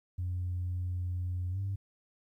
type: tone with pitch glide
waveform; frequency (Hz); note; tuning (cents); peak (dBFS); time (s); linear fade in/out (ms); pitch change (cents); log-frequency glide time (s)
sine; 89.8 to 97.93; F2 to G2; +49 to -1; -30; 0.18-1.76; 10; +150; 1.5-1.59
effects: tanh soft clip ceiling -28 dBFS + 12-bit